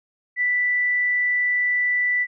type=tone; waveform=sine; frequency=1975.5 Hz; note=B6; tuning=in tune; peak=-18 dBFS; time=0.36-2.27 s; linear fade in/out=50 ms; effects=none